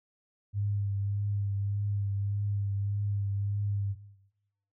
sine tone with vibrato, 100.9 Hz, G#2, 49 cents flat, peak -27 dBFS, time 0.53-3.96 s, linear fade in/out 50 ms, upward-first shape triangle, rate 1.7 Hz, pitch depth 24 cents each way, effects noise-tail reverb RT60 0.9 s tail -17 dB re dry

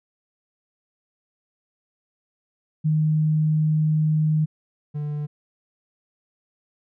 sine / triangle tone pair in turn, 154.8 / 148.12 Hz, D#3 / D3, -9 / +15 cents, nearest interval minor second, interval 76 cents, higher first, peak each -17 / -23 dBFS, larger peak first, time 2.84-4.46 / 4.94-5.27 s, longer first, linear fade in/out 20 ms, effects none

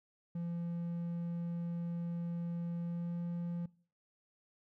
triangle tone with pitch glide, 170.9 to 172.29 Hz, F3 to F3, -37 to -23 cents, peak -34 dBFS, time 0.35-3.66 s, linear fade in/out 5 ms, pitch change +14 cents, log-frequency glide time 2.79-3.21 s, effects noise-tail reverb RT60 0.5 s tail -23 dB re dry

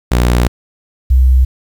sawtooth / sine tone pair in turn, 60.3 / 64.29 Hz, B1 / C2, -41 / -30 cents, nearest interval minor second, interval 111 cents, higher second, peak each -5 dBFS, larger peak neither, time 0.11-0.48 / 1.1-1.45 s, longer first, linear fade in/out 10 ms, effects 7-bit

